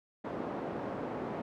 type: band-pass noise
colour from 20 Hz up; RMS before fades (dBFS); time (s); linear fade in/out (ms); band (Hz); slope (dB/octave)
pink; -38; 0.24-1.42; 10; 240 to 840; 12
effects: none